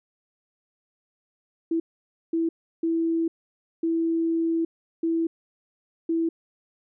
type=tone bursts at uneven times; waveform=sine; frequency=329.6 Hz; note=E4; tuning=in tune; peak=-21 dBFS; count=6; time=1.71-1.8 / 2.33-2.49 / 2.83-3.28 / 3.83-4.65 / 5.03-5.27 / 6.09-6.29 s; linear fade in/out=5 ms; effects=none